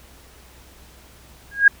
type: tone with exponential growth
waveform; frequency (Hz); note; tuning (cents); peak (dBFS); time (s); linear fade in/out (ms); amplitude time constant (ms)
sine; 1634; G#6; -29; -4; 1.51-1.68; 5; 36
effects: added 63 Hz sine -49 dBFS peak until 1.8 s + pink hiss -49 dBFS RMS until 1.8 s